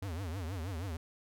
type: tone with vibrato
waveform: square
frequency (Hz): 88.8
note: F2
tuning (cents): +29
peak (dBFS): -37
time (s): 0.02-0.97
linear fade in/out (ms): 5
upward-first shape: triangle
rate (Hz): 6.3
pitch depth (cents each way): 270
effects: none